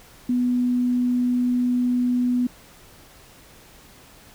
sine tone, 246.9 Hz, B3, in tune, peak -18 dBFS, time 0.29-2.47 s, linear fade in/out 5 ms, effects pink hiss -49 dBFS RMS until 4.34 s

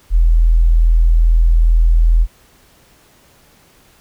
sine tone, 41.2 Hz, E1, in tune, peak -7 dBFS, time 0.1-2.27 s, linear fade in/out 50 ms, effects pink hiss -50 dBFS RMS until 4 s

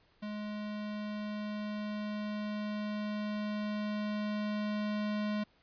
square tone with level ramp, 210 Hz, G#3, 19 cents sharp, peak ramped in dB -38 to -32 dBFS, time 0.22-5.44 s, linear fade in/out 10 ms, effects pink hiss -68 dBFS RMS until 5.62 s + resampled to 11025 Hz

